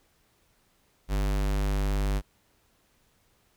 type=tone; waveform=square; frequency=49.61 Hz; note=G1; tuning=21 cents sharp; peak=-25 dBFS; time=1.08-2.22 s; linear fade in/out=50 ms; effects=pink hiss -67 dBFS RMS until 3.56 s